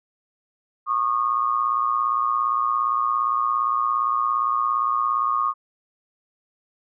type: tone pair together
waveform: sine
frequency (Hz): 1100 / 1217.4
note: C#6 / D#6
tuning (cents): -14 / -38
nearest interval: major second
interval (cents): 176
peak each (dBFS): -22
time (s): 0.86-5.54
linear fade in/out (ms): 50
effects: none